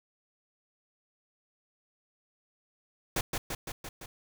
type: noise with echo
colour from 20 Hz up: pink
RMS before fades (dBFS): -29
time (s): 3.16-3.21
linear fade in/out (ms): 5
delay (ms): 170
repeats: 5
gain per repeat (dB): -3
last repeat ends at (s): 4.06
effects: none